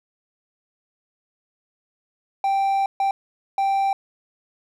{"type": "tone bursts at uneven times", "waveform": "triangle", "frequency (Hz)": 784, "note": "G5", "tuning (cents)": 0, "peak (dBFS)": -16, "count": 3, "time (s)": [[2.44, 2.86], [3, 3.11], [3.58, 3.93]], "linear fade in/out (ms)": 2, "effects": []}